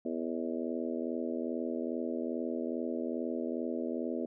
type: harmonic tone with a mistuned harmonic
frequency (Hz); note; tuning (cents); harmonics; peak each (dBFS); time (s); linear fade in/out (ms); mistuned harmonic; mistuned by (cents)
82.41; E2; 0; 3 / 4 / 5 / 6 / 7 / 8; -36 / -38 / -40 / -42 / -43 / -44; 0.05-4.26; 5; 8; -50
effects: none